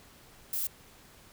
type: noise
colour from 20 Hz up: violet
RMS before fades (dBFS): -32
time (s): 0.53-0.67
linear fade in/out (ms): 2
effects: pink hiss -56 dBFS RMS until 1.32 s